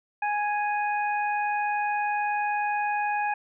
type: harmonic tone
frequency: 830.6 Hz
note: G#5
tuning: in tune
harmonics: 1 / 2 / 3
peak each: -25 / -32 / -34 dBFS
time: 0.22-3.34 s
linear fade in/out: 5 ms
effects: none